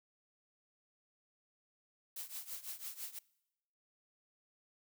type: noise with tremolo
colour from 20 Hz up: blue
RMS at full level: -42 dBFS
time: 2.16-3.19 s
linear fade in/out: 5 ms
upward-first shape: triangle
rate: 6 Hz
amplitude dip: 90%
effects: noise-tail reverb RT60 0.9 s tail -23 dB re dry